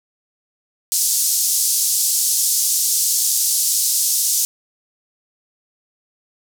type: band-pass noise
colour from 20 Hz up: pink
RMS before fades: -18 dBFS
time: 0.92-4.45 s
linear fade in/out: 0 ms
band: 5500 to 14000 Hz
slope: 24 dB/octave
effects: none